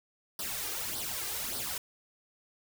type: noise with flanger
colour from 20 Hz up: white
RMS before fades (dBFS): -36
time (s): 0.39-1.78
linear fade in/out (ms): 2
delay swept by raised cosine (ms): 0.21 to 2.51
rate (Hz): 1.7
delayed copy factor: +0.7
effects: none